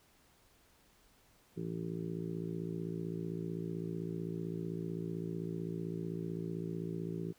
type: harmonic tone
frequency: 55.7 Hz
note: A1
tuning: 22 cents sharp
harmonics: 2 / 3 / 4 / 5 / 6 / 7 / 8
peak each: -48 / -39 / -52 / -48 / -45 / -44 / -51 dBFS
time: 1.56-7.33 s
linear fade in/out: 20 ms
effects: pink hiss -67 dBFS RMS until 7.38 s